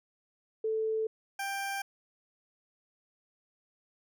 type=tone pair in turn; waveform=sine / 20% pulse; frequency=440 / 789.7 Hz; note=A4 / G5; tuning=0 / +13 cents; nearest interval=minor seventh; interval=1013 cents; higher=second; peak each=-28 dBFS; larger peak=neither; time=0.64-1.07 / 1.39-1.82 s; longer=neither; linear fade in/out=5 ms; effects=none